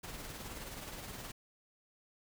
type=noise with tremolo; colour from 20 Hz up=pink; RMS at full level=-44 dBFS; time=0.03-1.32 s; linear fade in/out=10 ms; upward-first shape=sine; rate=19 Hz; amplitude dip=40%; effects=none